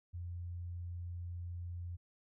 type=tone; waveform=sine; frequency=87.31 Hz; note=F2; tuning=in tune; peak=-40 dBFS; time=0.13-1.97 s; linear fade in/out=20 ms; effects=none